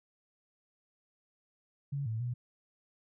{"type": "tone with pitch steps", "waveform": "sine", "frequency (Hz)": [140.6, 111.4, 122], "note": ["C#3", "A2", "B2"], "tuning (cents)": [25, 22, -21], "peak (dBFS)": -32, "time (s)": [1.92, 2.34], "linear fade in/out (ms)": 10, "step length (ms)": 140, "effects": []}